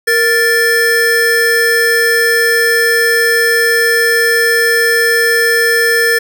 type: tone pair together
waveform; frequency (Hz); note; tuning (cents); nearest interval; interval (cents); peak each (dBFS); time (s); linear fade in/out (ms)
square; 466.2 / 1760; A#4 / A6; 0 / 0; octave + major seventh; 2300; -14 / -11; 0.07-6.19; 10
effects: none